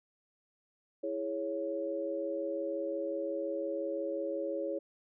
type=chord; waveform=sine; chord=C# minor; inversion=first; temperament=equal; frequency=329.6 / 415.3 / 554.4 Hz; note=E4 / G#4 / C#5; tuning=0 / 0 / 0 cents; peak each=-38 / -39 / -35 dBFS; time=1.03-4.79 s; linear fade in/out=10 ms; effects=none